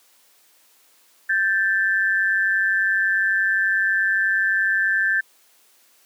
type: tone pair together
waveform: sine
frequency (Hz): 1565.3 / 1757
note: G6 / A6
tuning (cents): -3 / -3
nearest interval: major second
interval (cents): 200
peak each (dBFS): -20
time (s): 1.29-5.21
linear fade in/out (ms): 10
effects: white hiss -57 dBFS RMS until 6.05 s + high-pass 300 Hz 12 dB/octave